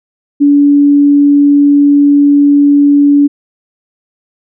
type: tone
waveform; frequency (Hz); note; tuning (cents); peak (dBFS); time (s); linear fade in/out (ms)
sine; 286.6; D4; -42; -3; 0.4-3.28; 20
effects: none